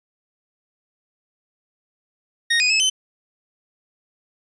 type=tone with pitch steps; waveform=25% pulse; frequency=1861 / 2487 / 2593 / 3056 Hz; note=A#6 / D#7 / E7 / G7; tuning=-3 / -1 / -29 / -45 cents; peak=-12 dBFS; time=2.5-2.9 s; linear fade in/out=10 ms; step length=100 ms; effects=resampled to 22050 Hz